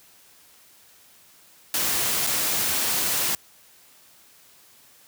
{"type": "noise with dropouts", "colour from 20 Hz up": "white", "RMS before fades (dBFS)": -24, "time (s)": [1.74, 3.35], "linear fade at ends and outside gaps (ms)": 1, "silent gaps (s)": [2.266, 2.271], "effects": ["white hiss -54 dBFS RMS until 5.07 s", "high-pass 60 Hz 12 dB/octave"]}